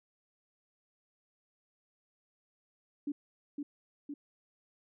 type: tone with echo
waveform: sine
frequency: 288.8 Hz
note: D4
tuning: 29 cents flat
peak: -32 dBFS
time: 3.07-3.12 s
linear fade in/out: 5 ms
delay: 510 ms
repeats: 2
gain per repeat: -3 dB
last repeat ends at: 4.14 s
effects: none